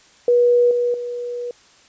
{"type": "tone with level steps", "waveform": "sine", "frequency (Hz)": 484.4, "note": "B4", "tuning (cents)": -34, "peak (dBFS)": [-11, -16, -24], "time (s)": [0.28, 1.51], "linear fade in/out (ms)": 2, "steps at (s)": [0.71, 0.94], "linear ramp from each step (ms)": 2, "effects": ["white hiss -51 dBFS RMS until 1.88 s", "resampled to 16000 Hz"]}